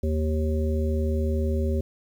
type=harmonic tone; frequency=77.78 Hz; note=D#2; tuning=in tune; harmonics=1 / 3 / 5 / 7; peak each=-23 / -30 / -31 / -34 dBFS; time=0.03-1.81 s; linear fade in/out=5 ms; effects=9-bit